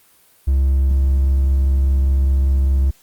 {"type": "tone with hard clipping", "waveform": "triangle", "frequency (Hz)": 67.5, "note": "C#2", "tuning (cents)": -45, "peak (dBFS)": -13, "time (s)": [0.47, 2.91], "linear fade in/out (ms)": 10, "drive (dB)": 5, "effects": ["white hiss -53 dBFS RMS until 3.02 s", "Opus 32 kbps"]}